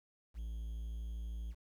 triangle tone with quantisation, 56.3 Hz, A1, 40 cents sharp, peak -37 dBFS, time 0.34-1.55 s, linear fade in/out 50 ms, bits 11, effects none

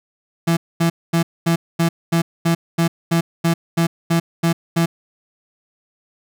35% pulse tone bursts, 167.4 Hz, E3, 27 cents sharp, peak -12 dBFS, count 14, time 0.47-4.86 s, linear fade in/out 10 ms, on 100 ms, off 230 ms, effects none

